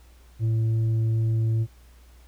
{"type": "tone with tanh clipping", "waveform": "sine", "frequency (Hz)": 112.2, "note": "A2", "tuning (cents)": 34, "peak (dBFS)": -21, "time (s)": [0.39, 1.67], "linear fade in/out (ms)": 50, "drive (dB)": 4, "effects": ["added 60 Hz sine -49 dBFS peak until 2.27 s", "pink hiss -59 dBFS RMS until 2.27 s"]}